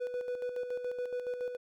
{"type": "tone with tremolo", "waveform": "triangle", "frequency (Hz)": 493.9, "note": "B4", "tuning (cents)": 0, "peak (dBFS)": -30, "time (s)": [0, 1.57], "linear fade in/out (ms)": 20, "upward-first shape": "square", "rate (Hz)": 7.1, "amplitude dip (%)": 50, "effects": []}